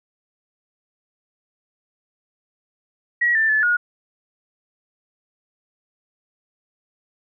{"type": "tone with pitch steps", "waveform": "sine", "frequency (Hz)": [1914, 1778, 1733, 1442], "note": ["A#6", "A6", "A6", "F#6"], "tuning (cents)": [45, 18, -27, -45], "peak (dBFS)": -15, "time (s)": [3.21, 3.77], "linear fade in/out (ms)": 10, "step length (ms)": 140, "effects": []}